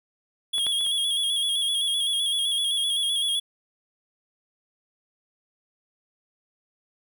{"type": "tone with vibrato", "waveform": "square", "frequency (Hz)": 3322, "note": "G#7", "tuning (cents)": 0, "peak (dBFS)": -23, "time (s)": [0.53, 3.4], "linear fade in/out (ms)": 10, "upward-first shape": "square", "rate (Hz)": 7.8, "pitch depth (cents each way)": 37}
{"type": "clicks", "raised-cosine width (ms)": 0.3, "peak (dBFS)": [-22, -18, -28, -28], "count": 4, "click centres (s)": [0.582, 0.667, 0.81, 0.865]}
{"effects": []}